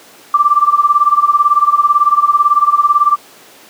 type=tone with tremolo; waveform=sine; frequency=1174.7 Hz; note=D6; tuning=in tune; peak=-4 dBFS; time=0.34-3.16 s; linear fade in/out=2 ms; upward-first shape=sine; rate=18 Hz; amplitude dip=85%; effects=pink hiss -40 dBFS RMS until 3.69 s + high-pass 300 Hz 12 dB/octave